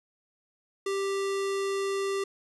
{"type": "tone", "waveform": "square", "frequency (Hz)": 392.8, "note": "G4", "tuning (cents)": 4, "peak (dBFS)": -28, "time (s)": [0.86, 2.24], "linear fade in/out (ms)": 5, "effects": ["resampled to 24000 Hz", "10-bit"]}